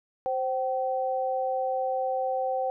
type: tone pair together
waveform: sine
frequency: 523.3 / 767.7 Hz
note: C5 / G5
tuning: 0 / -36 cents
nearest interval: perfect fifth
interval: 664 cents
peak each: -28 dBFS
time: 0.26-2.7 s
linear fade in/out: 0 ms
effects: none